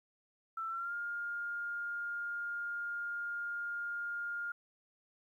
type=tone with pitch glide; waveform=sine; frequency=1332 to 1411.2 Hz; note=E6 to F6; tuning=+18 to +18 cents; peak=-36 dBFS; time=0.57-4.52 s; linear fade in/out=5 ms; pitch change=+100 cents; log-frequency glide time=0.68-0.94 s; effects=12-bit